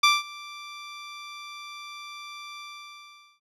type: tone with ADSR envelope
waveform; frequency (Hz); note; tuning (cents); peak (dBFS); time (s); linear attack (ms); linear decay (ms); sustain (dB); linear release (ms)
15% pulse; 1175; D6; +1; -8; 0.03-3.4; 7; 190; -24; 800
effects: low-pass 7000 Hz 12 dB/octave

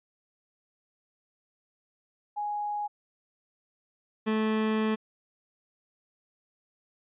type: tone pair in turn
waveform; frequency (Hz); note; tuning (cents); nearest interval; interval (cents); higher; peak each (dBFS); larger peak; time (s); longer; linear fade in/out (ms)
sine / 30% pulse; 830.6 / 217.8; G#5 / A3; 0 / -17; octave + major seventh; 2317; first; -29 / -22; second; 2.36-2.88 / 4.26-4.96; second; 20
effects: resampled to 8000 Hz

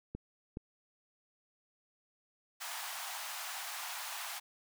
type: clicks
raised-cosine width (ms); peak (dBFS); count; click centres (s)
3; -27; 2; 0.15 / 0.571
type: high-pass noise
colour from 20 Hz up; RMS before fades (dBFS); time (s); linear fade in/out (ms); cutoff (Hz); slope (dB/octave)
pink; -42; 2.6-4.4; 20; 720; 48
effects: none

